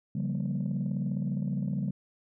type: chord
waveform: sine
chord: G half-diminished seventh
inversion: second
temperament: just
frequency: 141.12 / 176.4 / 196 / 235.2 Hz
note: Db3 / F3 / G3 / Bb3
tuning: +31 / +18 / 0 / +16 cents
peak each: -31 / -34 / -31 / -36 dBFS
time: 0.15-1.91 s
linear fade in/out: 5 ms
effects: tanh soft clip ceiling -23 dBFS